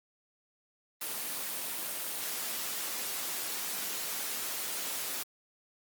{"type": "noise", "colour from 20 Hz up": "white", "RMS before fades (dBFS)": -36, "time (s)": [1.01, 5.23], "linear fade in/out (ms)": 5, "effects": ["high-pass 200 Hz 12 dB/octave", "Opus 24 kbps"]}